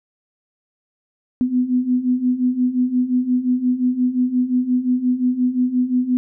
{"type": "beating tone pair", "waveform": "sine", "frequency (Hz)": [246.9, 252.6], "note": ["B3", "B3"], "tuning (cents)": [0, 39], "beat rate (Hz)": 5.7, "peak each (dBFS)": [-21, -17], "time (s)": [1.41, 6.17], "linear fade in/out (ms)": 0, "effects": []}